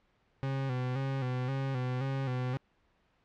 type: tone with vibrato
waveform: 40% pulse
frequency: 130.81 Hz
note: C3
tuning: in tune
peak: -30 dBFS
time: 0.43-2.57 s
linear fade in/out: 0 ms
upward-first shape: square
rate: 1.9 Hz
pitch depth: 59 cents each way
effects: pink hiss -71 dBFS RMS until 3.24 s + low-pass 3000 Hz 12 dB/octave